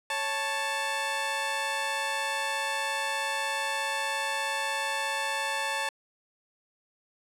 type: tone pair together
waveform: 15% pulse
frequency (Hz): 554.4 / 880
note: C#5 / A5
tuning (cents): 0 / 0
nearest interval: minor sixth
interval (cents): 800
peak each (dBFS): -28 / -23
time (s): 0.1-5.89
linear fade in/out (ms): 2
effects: low-pass 11000 Hz 12 dB/octave